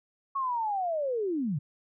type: linear sweep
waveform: sine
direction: down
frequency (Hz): 1112 to 127.2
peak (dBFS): -27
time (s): 0.35-1.59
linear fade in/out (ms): 10
effects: none